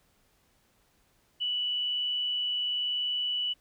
sine tone with amplitude modulation, 2960 Hz, F#7, in tune, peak -26 dBFS, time 1.4-3.54 s, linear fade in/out 20 ms, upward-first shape sine, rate 141 Hz, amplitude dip 30%, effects pink hiss -68 dBFS RMS until 3.6 s

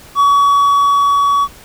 triangle tone with level ramp, 1131 Hz, C#6, 34 cents sharp, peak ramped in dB -5 to -8 dBFS, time 0.15-1.48 s, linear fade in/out 50 ms, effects pink hiss -39 dBFS RMS until 1.64 s

